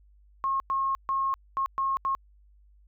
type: tone bursts at uneven times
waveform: sine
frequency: 1081 Hz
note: C#6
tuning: 44 cents flat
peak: -24 dBFS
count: 6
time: 0.44-0.6 / 0.7-0.95 / 1.09-1.34 / 1.57-1.66 / 1.78-1.97 / 2.05-2.15 s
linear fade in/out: 0 ms
effects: added 50 Hz sine -55 dBFS peak until 2.87 s